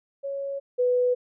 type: tone pair in turn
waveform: sine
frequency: 554.4 / 495.5 Hz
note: C#5 / B4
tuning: 0 / +6 cents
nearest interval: major second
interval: 194 cents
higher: first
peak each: -28 / -19 dBFS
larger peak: second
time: 0.23-0.6 / 0.78-1.15 s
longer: neither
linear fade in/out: 20 ms
effects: none